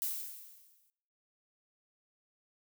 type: noise with exponential decay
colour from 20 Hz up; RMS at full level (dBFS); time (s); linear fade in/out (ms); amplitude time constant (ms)
violet; -33; 0.02-0.9; 0; 190
effects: noise-tail reverb RT60 1.0 s tail -26 dB re dry